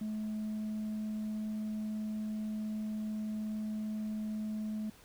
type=tone; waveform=sine; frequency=214.8 Hz; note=A3; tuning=41 cents flat; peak=-32 dBFS; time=0.01-4.9 s; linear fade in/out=5 ms; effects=tanh soft clip ceiling -33 dBFS + pink hiss -59 dBFS RMS until 5.04 s